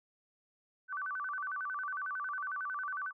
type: tone with vibrato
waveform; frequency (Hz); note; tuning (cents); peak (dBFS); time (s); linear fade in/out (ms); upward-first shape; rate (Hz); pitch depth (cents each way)
sine; 1327; E6; +11; -35; 0.88-3.13; 50; square; 11; 230
effects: none